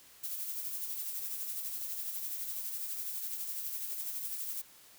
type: noise with tremolo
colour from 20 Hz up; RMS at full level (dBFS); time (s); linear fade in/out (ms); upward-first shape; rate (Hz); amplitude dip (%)
violet; -37; 0.23-4.62; 10; sine; 12; 40
effects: white hiss -58 dBFS RMS until 4.98 s